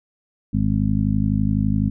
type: harmonic tone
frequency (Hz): 51.91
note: G#1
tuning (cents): 0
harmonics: 1 / 2 / 3 / 4 / 5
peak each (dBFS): -25 / -22 / -25 / -21 / -25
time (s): 0.53-1.9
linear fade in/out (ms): 10
effects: none

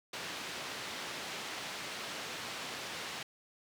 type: band-pass noise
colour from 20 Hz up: white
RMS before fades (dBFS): -42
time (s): 0.13-3.23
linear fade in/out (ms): 5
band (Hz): 130 to 3900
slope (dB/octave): 12
effects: none

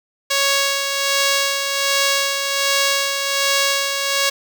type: tone with tremolo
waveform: 5% pulse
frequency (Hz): 554.4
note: C#5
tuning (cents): 0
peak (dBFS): -3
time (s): 0.3-4.3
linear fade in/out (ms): 10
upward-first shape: sine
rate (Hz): 1.3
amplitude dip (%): 45
effects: none

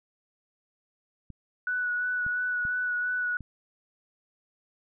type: clicks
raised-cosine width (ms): 5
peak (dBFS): -30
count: 4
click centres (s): 1.303 / 2.265 / 2.652 / 3.407
type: tone with vibrato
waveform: sine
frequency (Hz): 1476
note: F#6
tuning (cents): -5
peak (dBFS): -26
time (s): 1.67-3.37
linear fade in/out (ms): 2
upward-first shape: sine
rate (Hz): 2.9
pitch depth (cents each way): 17
effects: none

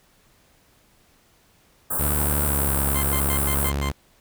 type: band-stop noise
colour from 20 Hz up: white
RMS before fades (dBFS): -25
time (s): 1.9-3.7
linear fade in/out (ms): 10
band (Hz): 1600 to 7900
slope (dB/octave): 96
type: tone with pitch glide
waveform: sawtooth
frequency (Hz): 73 to 70.19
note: D2 to C#2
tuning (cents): -10 to +22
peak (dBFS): -19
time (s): 1.99-3.92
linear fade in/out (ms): 10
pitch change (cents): -68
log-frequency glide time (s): 2.46-2.53
type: tone bursts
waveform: 20% pulse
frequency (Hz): 1046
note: C6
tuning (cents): -1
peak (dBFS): -24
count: 6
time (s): 2.95-3.894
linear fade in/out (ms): 5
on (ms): 79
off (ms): 94
effects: pink hiss -59 dBFS RMS until 4.2 s

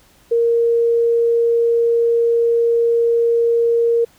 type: tone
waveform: sine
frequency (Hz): 466.2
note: A#4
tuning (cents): 0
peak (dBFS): -12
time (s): 0.31-4.05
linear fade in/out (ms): 10
effects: pink hiss -52 dBFS RMS until 4.18 s

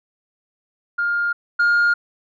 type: tone pair in turn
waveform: sine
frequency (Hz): 1409 / 1416.1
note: F6 / F6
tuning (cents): +15 / +24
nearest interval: unison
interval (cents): 9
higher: second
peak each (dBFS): -17 / -11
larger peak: second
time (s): 0.98-1.33 / 1.59-1.94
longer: neither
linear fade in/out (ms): 10
effects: tanh soft clip ceiling -12 dBFS

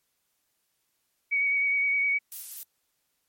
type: tone with vibrato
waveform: sine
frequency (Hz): 2250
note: C#7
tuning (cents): +25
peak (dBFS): -22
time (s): 1.31-2.19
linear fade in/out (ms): 20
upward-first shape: square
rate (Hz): 9.7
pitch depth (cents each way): 17
type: noise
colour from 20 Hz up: violet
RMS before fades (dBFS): -37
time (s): 2.32-2.63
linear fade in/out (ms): 0
effects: white hiss -75 dBFS RMS until 3.28 s + MP3 64 kbps

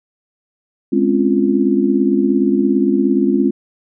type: chord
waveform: sine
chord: Db major seventh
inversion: second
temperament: just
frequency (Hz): 207.9 / 259.9 / 277.2 / 346.5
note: Ab3 / C4 / Db4 / F4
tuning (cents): +2 / -11 / 0 / -14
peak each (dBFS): -17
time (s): 0.92-3.51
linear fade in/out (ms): 10
effects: none

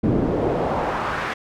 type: noise with band-pass filter sweep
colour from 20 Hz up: brown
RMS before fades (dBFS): -22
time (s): 0.03-1.34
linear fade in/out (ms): 10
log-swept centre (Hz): 270 to 1800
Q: 1.5
effects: none

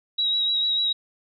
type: tone with vibrato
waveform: sine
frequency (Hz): 3852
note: B7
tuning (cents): -44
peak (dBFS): -20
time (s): 0.18-0.93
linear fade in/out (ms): 10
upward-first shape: sine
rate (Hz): 6.7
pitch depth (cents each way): 24
effects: none

